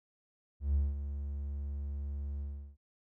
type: tone with ADSR envelope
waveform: triangle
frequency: 70.9 Hz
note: C#2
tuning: 40 cents sharp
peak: -22 dBFS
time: 0.6-2.77 s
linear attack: 150 ms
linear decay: 190 ms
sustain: -11 dB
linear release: 360 ms
effects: tanh soft clip ceiling -21 dBFS